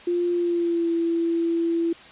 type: tone with pitch glide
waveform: sine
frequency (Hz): 349.5 to 335.1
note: F4 to E4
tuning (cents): +1 to +29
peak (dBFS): -20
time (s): 0.07-1.93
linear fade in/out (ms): 5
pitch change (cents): -72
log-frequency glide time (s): 0.33-0.91
effects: white hiss -45 dBFS RMS until 2.11 s + resampled to 8000 Hz